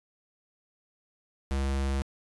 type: tone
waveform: square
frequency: 68 Hz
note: C#2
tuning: 33 cents flat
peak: -27 dBFS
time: 1.51-2.02 s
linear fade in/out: 0 ms
effects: resampled to 24000 Hz